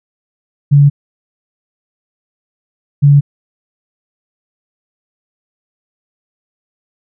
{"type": "tone pair in turn", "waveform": "sine", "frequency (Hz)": [142.9, 142.9], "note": ["D3", "D3"], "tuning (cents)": [-47, -47], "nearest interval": "unison", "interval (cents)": 0, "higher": "neither", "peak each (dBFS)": -3, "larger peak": "neither", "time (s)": [[0.71, 0.9], [3.02, 3.21]], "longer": "neither", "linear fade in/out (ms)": 20, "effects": []}